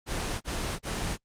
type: noise bursts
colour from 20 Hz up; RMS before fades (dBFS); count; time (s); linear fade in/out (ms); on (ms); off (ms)
pink; -31; 3; 0.06-1.178; 50; 350; 34
effects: low-pass 9000 Hz 12 dB/octave + Opus 24 kbps